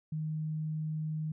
sine tone, 155.56 Hz, D#3, in tune, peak -32 dBFS, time 0.12-1.32 s, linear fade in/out 5 ms, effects none

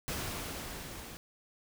pink noise with level ramp, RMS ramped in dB -36 to -47 dBFS, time 0.08-1.17 s, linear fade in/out 0 ms, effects none

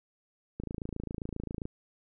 click train, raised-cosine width 3 ms, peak -23 dBFS, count 30, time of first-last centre 0.6-1.655 s, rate 27.5 Hz, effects none

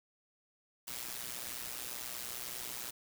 white noise with amplitude modulation, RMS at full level -39 dBFS, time 0.87-2.91 s, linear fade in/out 10 ms, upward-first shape sine, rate 122 Hz, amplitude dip 75%, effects none

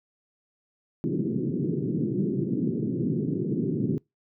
pink band-pass noise, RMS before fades -27 dBFS, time 1.04-3.98 s, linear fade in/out 0 ms, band 130 to 390 Hz, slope 48 dB/octave, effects noise-tail reverb RT60 0.2 s tail -25 dB re dry

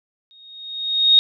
sine tone with exponential growth, 3729 Hz, A#7, in tune, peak -7 dBFS, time 0.31-1.19 s, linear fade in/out 0 ms, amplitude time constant 190 ms, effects none

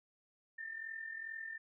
sine tone with amplitude modulation, 1798 Hz, A6, 37 cents sharp, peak -39 dBFS, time 0.58-1.58 s, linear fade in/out 10 ms, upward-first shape sine, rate 42.4 Hz, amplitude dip 65%, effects none

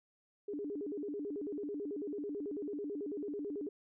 sine tone with vibrato, 346 Hz, F4, 16 cents flat, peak -37 dBFS, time 0.48-3.69 s, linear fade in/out 5 ms, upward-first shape square, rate 9.1 Hz, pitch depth 290 cents each way, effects none

